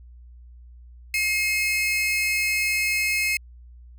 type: tone pair together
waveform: 40% pulse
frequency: 2138 / 2561 Hz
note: C7 / D#7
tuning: +37 / +49 cents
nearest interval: minor third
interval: 312 cents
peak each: -23 dBFS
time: 1.14-3.37 s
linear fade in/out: 2 ms
effects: added 60 Hz sine -43 dBFS peak until 3.98 s